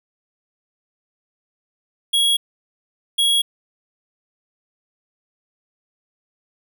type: tone pair in turn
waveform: square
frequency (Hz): 3317 / 3317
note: G#7 / G#7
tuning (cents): -3 / -3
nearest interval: unison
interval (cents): 0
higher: neither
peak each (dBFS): -15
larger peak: neither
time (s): 2.13-2.37 / 3.18-3.42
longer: neither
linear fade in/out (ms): 10
effects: none